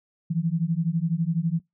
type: beating tone pair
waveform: sine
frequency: 160 / 172 Hz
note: D#3 / F3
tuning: +49 / -26 cents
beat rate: 12 Hz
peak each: -25 dBFS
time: 0.3-1.6 s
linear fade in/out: 10 ms
effects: noise-tail reverb RT60 0.2 s tail -23 dB re dry